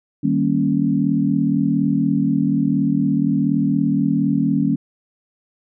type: chord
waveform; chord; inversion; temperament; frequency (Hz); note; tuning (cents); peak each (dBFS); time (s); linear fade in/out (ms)
sine; Eb dominant seventh; none; equal; 155.56 / 196 / 233.1 / 277.2; Eb3 / G3 / Bb3 / Db4; 0 / 0 / 0 / 0; -22 / -21 / -21 / -19; 0.23-4.76; 10
effects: none

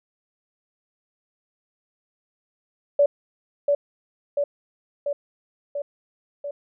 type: tone with echo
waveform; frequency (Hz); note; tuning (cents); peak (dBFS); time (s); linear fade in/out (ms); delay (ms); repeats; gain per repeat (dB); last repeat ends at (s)
sine; 574; D5; -40; -13; 2.99-3.06; 5; 690; 5; -3; 6.51
effects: none

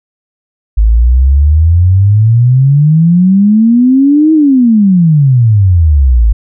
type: exponential two-way sweep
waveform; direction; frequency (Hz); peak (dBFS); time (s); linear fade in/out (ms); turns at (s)
sine; up then down; 51.8 to 320.2 to 51.8; -3; 0.77-6.33; 10; 4.33
effects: none

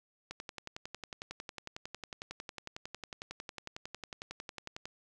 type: click train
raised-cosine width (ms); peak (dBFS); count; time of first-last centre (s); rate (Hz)
0.2; -24; 51; 0.31-4.855; 11
effects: none

